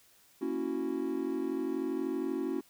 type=chord; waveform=triangle; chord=F# dominant seventh; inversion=first; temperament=equal; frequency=233.1 / 277.2 / 329.6 / 370 Hz; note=A#3 / C#4 / E4 / F#4; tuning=0 / 0 / 0 / 0 cents; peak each=-39 / -33 / -34 / -34 dBFS; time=0.41-2.61 s; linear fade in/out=10 ms; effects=white hiss -63 dBFS RMS until 2.69 s